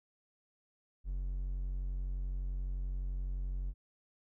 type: tone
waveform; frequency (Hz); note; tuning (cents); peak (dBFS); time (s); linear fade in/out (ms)
triangle; 45.83; F#1; -16; -32; 1.04-3.74; 50
effects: none